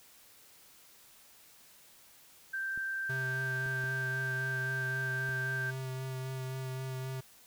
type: tone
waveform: sine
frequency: 1568 Hz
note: G6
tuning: in tune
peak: -33 dBFS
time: 2.53-5.71 s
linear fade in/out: 10 ms
type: clicks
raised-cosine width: 3 ms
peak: -38 dBFS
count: 4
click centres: 2.776 / 3.662 / 3.84 / 5.291 s
type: tone with vibrato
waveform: square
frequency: 130.81 Hz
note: C3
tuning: in tune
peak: -37 dBFS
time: 3.09-7.21 s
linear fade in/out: 10 ms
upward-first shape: sine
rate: 3.8 Hz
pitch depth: 14 cents each way
effects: white hiss -59 dBFS RMS until 7.46 s